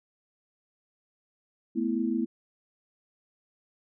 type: chord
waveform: sine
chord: A suspended second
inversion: none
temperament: equal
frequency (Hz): 220 / 246.9 / 329.6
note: A3 / B3 / E4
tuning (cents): 0 / 0 / 0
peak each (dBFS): -30 / -29 / -30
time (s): 1.75-2.26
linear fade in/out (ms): 20
effects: none